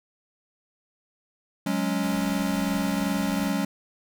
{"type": "chord", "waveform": "square", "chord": "F# suspended second", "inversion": "none", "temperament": "equal", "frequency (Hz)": [185, 207.7, 277.2], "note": ["F#3", "G#3", "C#4"], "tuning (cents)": [0, 0, 0], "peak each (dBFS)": -29, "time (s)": [1.66, 3.65], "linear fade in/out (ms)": 5}
{"type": "noise", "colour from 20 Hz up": "pink", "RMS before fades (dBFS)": -41, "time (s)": [2.03, 3.51], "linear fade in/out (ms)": 10}
{"effects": []}